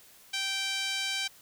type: tone with band-pass filter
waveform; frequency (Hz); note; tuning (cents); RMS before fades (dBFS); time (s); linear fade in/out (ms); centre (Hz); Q
5% pulse; 780; G5; -9; -32; 0.33-1.28; 10; 2800; 1
effects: white hiss -56 dBFS RMS until 1.41 s